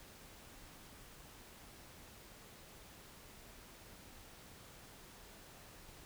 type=silence; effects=pink hiss -57 dBFS RMS until 6.05 s